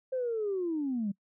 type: linear sweep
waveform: sine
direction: down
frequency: 528 to 190 Hz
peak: -28 dBFS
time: 0.12-1.12 s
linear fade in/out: 10 ms
effects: noise-tail reverb RT60 0.1 s tail -25 dB re dry + tanh soft clip ceiling -24 dBFS